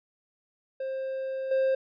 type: tone with level steps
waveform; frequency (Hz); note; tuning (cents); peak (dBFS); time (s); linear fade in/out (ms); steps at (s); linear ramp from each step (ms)
triangle; 530; C5; +22; -28 / -20; 0.8-1.75; 5; 1.51; 5
effects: resampled to 11025 Hz